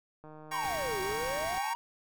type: click train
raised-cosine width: 1 ms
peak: -36 dBFS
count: 188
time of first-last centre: 0.24-1.454 s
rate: 154 Hz
type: chord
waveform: 25% pulse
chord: G diminished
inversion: none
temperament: equal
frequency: 784 / 932.3 / 1108.7 Hz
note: G5 / Bb5 / Db6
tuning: 0 / 0 / 0 cents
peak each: -35 dBFS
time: 0.51-1.74 s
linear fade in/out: 10 ms
type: exponential two-way sweep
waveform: triangle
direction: down then up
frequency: 1080 to 367.2 to 959 Hz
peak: -32 dBFS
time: 0.53-1.75 s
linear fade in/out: 0 ms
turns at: 1.01 s
type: noise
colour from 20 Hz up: pink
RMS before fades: -44 dBFS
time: 0.63-1.59 s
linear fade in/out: 10 ms
effects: none